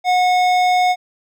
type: tone with hard clipping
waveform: triangle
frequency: 728 Hz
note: F#5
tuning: 28 cents flat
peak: -14 dBFS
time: 0.04-0.96 s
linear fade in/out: 50 ms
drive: 17 dB
effects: none